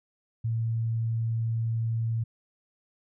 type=tone; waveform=sine; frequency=113.9 Hz; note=A#2; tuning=40 cents flat; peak=-25 dBFS; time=0.44-2.24 s; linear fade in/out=10 ms; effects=none